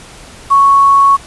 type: tone with quantisation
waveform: sine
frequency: 1108.7 Hz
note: C#6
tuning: in tune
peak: -4 dBFS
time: 0.5-1.17 s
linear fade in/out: 20 ms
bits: 5
effects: pink hiss -35 dBFS RMS until 1.26 s + resampled to 24000 Hz